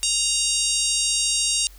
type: harmonic tone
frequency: 934 Hz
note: A#5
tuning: 3 cents sharp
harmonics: 3 / 4 / 5 / 6 / 7 / 8 / 9 / 10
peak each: -28 / -28 / -28 / -28 / -28 / -28 / -28 / -28 dBFS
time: 0.03-1.67 s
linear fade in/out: 0 ms
effects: added 46 Hz sine -43 dBFS peak until 1.78 s + white hiss -52 dBFS RMS until 1.78 s